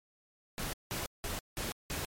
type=noise bursts; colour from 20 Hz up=pink; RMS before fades=-37 dBFS; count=5; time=0.58-2.05 s; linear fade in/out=0 ms; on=150 ms; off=180 ms; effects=MP3 64 kbps